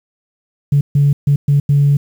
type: tone bursts at uneven times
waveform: sine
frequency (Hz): 142.6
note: C#3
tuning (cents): +49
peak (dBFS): -7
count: 5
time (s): 0.72-0.81 / 0.95-1.13 / 1.27-1.36 / 1.48-1.6 / 1.69-1.97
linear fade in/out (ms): 5
effects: tanh soft clip ceiling -4 dBFS + 7-bit